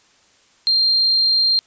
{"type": "tone", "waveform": "sine", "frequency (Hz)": 4186, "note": "C8", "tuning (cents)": 0, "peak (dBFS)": -13, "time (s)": [0.67, 1.59], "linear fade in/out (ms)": 0, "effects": ["white hiss -55 dBFS RMS until 1.66 s", "resampled to 16000 Hz"]}